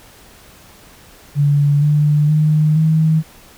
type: tone with pitch steps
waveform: sine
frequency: 144.1 / 148.67 / 153.38 / 158.24 Hz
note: D3 / D3 / D#3 / D#3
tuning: -33 / +22 / -24 / +30 cents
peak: -10 dBFS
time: 1.35-3.23 s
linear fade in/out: 50 ms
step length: 470 ms
effects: pink hiss -44 dBFS RMS until 3.57 s